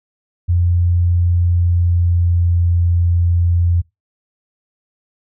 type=tone with pitch glide; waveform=sine; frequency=87.31 to 86.46 Hz; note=F2 to F2; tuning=0 to -17 cents; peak=-11 dBFS; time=0.48-3.82 s; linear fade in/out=20 ms; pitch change=-17 cents; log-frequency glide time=1.33-2.69 s; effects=noise-tail reverb RT60 0.2 s tail -23 dB re dry